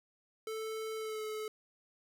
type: tone with pitch glide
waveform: square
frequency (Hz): 440 to 431.2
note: A4 to A4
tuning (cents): 0 to -35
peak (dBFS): -38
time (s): 0.47-1.48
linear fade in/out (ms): 2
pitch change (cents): -35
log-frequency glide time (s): 0.96-1.23
effects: none